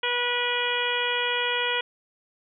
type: harmonic tone with a mistuned harmonic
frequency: 486.5 Hz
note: B4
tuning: 26 cents flat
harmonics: 1 / 2 / 3 / 4 / 5 / 6 / 7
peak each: -31 / -31 / -31 / -31 / -31 / -31 / -31 dBFS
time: 0.03-1.81 s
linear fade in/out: 5 ms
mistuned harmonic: 7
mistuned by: -44 cents
effects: none